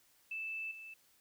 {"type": "tone with level steps", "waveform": "sine", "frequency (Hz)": 2637, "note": "E7", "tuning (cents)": 0, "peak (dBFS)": [-38, -47], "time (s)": [0.31, 0.94], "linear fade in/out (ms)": 5, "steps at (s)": 0.71, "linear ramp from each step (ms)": 5, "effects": ["white hiss -69 dBFS RMS until 1.2 s"]}